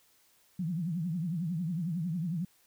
sine tone with vibrato, 169.6 Hz, E3, 50 cents sharp, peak -30 dBFS, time 0.59-2.45 s, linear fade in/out 5 ms, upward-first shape triangle, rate 11 Hz, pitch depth 210 cents each way, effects white hiss -66 dBFS RMS until 2.66 s

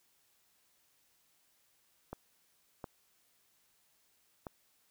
clicks, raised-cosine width 1 ms, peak -27 dBFS, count 3, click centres 2.13 / 2.842 / 4.468 s, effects white hiss -72 dBFS RMS until 4.9 s

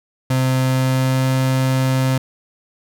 35% pulse tone with pitch glide, 130 to 131.13 Hz, C3 to C3, -11 to +4 cents, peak -13 dBFS, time 0.3-2.18 s, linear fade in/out 5 ms, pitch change +15 cents, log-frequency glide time 0.62-1.28 s, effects none

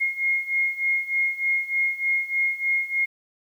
sine beating tone pair, 2144 / 2147.3 Hz, C7 / C7, +42 / +44 cents, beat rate 3.3 Hz, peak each -26 / -23 dBFS, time 0-3.06 s, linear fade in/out 20 ms, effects 9-bit

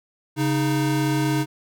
square tone pair together, 138.09 / 310 Hz, C#3 / D#4, -6 / -6 cents, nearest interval octave + major second, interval 1400 cents, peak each -23 dBFS, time 0.36-1.46 s, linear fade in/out 50 ms, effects none

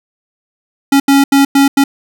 square tone bursts at uneven times, 277.2 Hz, C#4, in tune, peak -6 dBFS, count 5, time 0.92-1 / 1.08-1.24 / 1.32-1.45 / 1.55-1.68 / 1.77-1.84 s, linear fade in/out 5 ms, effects none

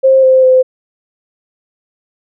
sine tone with pitch steps, 530 / 521 / 515 Hz, C5 / C5 / C5, +22 / -7 / -28 cents, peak -4 dBFS, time 0.03-0.63 s, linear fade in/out 20 ms, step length 200 ms, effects none

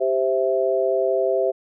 sine chord, C major, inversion second, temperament equal, 392 / 523.3 / 659.3 Hz, G4 / C5 / E5, 0 / 0 / 0 cents, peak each -22 dBFS, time 0-1.52 s, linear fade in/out 20 ms, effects none

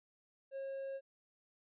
triangle tone, 542 Hz, C#5, 39 cents flat, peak -38 dBFS, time 0.51-1.01 s, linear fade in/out 50 ms, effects resampled to 8000 Hz

